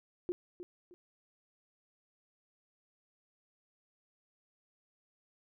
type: tone with echo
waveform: sine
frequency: 354.7 Hz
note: F4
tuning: 27 cents sharp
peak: -31 dBFS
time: 0.29-0.32 s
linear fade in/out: 0 ms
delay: 310 ms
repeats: 2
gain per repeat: -11 dB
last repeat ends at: 0.94 s
effects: none